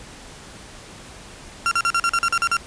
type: tone bursts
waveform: 35% pulse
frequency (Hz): 1373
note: F6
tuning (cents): -30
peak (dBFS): -15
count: 10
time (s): 1.66-2.568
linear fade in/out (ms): 0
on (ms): 53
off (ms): 42
effects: pink hiss -41 dBFS RMS until 2.66 s + resampled to 22050 Hz